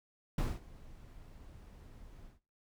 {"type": "noise with ADSR envelope", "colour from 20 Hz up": "brown", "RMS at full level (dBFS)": -30, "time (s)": [0.38, 2.4], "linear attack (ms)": 4, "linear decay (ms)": 210, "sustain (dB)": -23, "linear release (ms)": 150, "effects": ["noise-tail reverb RT60 0.3 s tail -17 dB re dry"]}